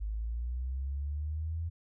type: linear sweep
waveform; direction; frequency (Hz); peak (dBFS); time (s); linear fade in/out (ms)
sine; up; 50.9 to 84.3; -32; 0-1.7; 20
effects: none